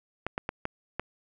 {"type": "clicks", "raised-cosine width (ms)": 0.5, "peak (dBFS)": -15, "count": 5, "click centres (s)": [0.266, 0.379, 0.491, 0.654, 0.996], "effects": []}